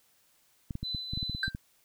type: clicks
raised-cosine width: 5 ms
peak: -23 dBFS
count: 11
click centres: 0.708 / 0.754 / 0.83 / 0.948 / 1.135 / 1.175 / 1.229 / 1.297 / 1.349 / 1.48 / 1.549 s
type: tone with tremolo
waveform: sine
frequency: 4013 Hz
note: B7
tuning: 27 cents sharp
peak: -32 dBFS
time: 0.83-1.5 s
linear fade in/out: 20 ms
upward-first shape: triangle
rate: 3.2 Hz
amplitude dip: 50%
type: tone with exponential decay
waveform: triangle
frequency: 1568 Hz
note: G6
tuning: in tune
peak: -22 dBFS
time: 1.43-1.56 s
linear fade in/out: 2 ms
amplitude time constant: 28 ms
effects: white hiss -67 dBFS RMS until 1.84 s